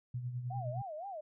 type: tone with tremolo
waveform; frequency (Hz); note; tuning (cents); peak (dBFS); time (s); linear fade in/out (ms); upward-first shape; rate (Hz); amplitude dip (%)
sine; 123.47; B2; 0; -34; 0.14-0.82; 5; sine; 9.7; 55
type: tone with vibrato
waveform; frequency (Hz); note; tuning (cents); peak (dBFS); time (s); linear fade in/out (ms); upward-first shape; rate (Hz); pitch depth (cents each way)
sine; 698; F5; -1; -40; 0.5-1.21; 10; sine; 3.9; 250
effects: none